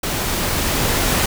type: noise with level ramp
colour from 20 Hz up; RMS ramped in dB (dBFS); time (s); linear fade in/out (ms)
pink; -22 to -17; 0.03-1.26; 5
effects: none